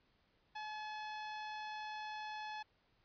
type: tone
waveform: sawtooth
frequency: 855 Hz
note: A5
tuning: 50 cents flat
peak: -39 dBFS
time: 0.55-2.63 s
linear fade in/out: 10 ms
effects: pink hiss -75 dBFS RMS until 3.04 s + resampled to 11025 Hz